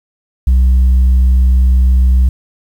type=tone; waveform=sine; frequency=63.4 Hz; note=B1; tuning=46 cents sharp; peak=-3 dBFS; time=0.47-2.29 s; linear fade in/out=5 ms; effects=tanh soft clip ceiling -5 dBFS + 7-bit